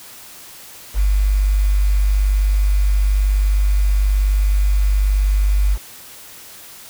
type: tone with quantisation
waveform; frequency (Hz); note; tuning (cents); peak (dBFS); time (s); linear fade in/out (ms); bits
sine; 49.47; G1; +17; -12; 0.94-5.78; 50; 6
effects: white hiss -39 dBFS RMS until 6.89 s